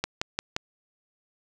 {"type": "click train", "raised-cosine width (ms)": 0.2, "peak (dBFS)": -9, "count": 4, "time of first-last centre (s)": [0.04, 0.564], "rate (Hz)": 5.72, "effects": []}